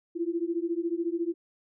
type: beating tone pair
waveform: sine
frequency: 332.2 / 346.2 Hz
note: E4 / F4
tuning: +13 / -15 cents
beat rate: 14 Hz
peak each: -30 dBFS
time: 0.15-1.34 s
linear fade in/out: 20 ms
effects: none